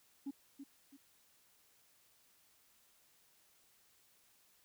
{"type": "tone with echo", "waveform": "sine", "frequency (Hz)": 277.2, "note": "C#4", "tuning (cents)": 0, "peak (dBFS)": -37, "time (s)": [0.26, 0.31], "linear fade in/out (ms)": 10, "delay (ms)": 330, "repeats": 2, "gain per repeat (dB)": -9, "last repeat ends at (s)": 0.97, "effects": ["tanh soft clip ceiling -37 dBFS", "white hiss -70 dBFS RMS until 4.64 s"]}